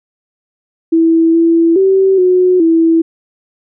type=tone with pitch steps; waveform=sine; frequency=328 / 332.5 / 384.2 / 365.1 / 328.2 Hz; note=E4 / E4 / G4 / F#4 / E4; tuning=-9 / +15 / -35 / -23 / -8 cents; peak=-6 dBFS; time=0.92-3.02 s; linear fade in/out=10 ms; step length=420 ms; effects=none